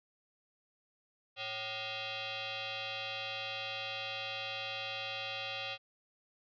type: tone with frequency modulation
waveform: sine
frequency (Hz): 110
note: A2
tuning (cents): 0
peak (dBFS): -37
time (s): 1.36-5.78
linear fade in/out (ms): 50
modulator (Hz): 660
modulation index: 5.8
effects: none